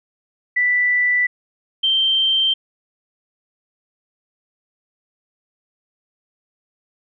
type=tone pair in turn; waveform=sine; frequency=1975.5 / 3136 Hz; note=B6 / G7; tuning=0 / 0 cents; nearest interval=minor sixth; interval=800 cents; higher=second; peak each=-14 dBFS; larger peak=neither; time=0.56-1.27 / 1.83-2.54 s; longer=neither; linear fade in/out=10 ms; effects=none